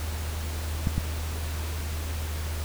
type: clicks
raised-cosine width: 5 ms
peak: -12 / -13 dBFS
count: 2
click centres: 0.872 / 0.98 s
effects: added 78 Hz sine -29 dBFS peak until 2.64 s + pink hiss -38 dBFS RMS until 2.64 s